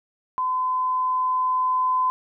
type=tone with level ramp; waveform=sine; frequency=1019 Hz; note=C6; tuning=46 cents flat; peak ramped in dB=-21 to -18 dBFS; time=0.38-2.1 s; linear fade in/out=0 ms; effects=none